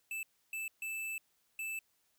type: tone bursts at uneven times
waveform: square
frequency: 2637 Hz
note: E7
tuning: in tune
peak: -38 dBFS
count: 4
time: 0.11-0.23 / 0.53-0.68 / 0.82-1.18 / 1.59-1.79 s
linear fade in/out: 2 ms
effects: white hiss -75 dBFS RMS until 2.18 s